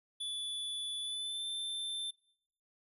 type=tone with pitch glide; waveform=square; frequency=3460 to 3555 Hz; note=A7 to A7; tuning=-30 to +17 cents; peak=-37 dBFS; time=0.2-2.11 s; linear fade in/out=10 ms; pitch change=+47 cents; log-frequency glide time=1.01-1.45 s; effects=noise-tail reverb RT60 0.7 s tail -23 dB re dry + resampled to 32000 Hz